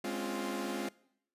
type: chord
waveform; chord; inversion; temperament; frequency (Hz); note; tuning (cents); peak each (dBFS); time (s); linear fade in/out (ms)
sawtooth; Db major seventh; second; equal with one note detuned; 207.7 / 261.6 / 281.2 / 349.2; Ab3 / C4 / Db4 / F4; 0 / 0 / +25 / 0; -36 / -36 / -39 / -35; 0.04-0.89; 5
effects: noise-tail reverb RT60 0.7 s tail -22 dB re dry + resampled to 32000 Hz